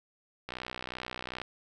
click train, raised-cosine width 0.3 ms, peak -21 dBFS, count 59, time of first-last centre 0.49-1.417 s, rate 62.6 Hz, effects none

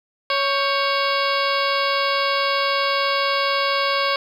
harmonic tone with a mistuned harmonic, 556 Hz, C#5, 5 cents sharp, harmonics 1 / 2 / 3 / 4 / 5 / 6 / 7 / 8 / 9, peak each -24 / -22 / -28 / -27 / -29 / -30 / -32 / -29 / -32 dBFS, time 0.3-4.16 s, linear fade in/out 2 ms, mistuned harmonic 3, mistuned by -90 cents, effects 8-bit

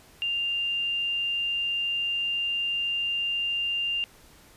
sine tone, 2794 Hz, F7, in tune, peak -25 dBFS, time 0.22-4.04 s, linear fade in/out 0 ms, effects pink hiss -54 dBFS RMS until 4.56 s + resampled to 32000 Hz

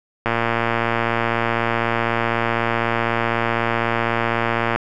click train, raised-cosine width 0.5 ms, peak -4 dBFS, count 523, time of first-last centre 0.26-4.76 s, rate 116 Hz, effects none

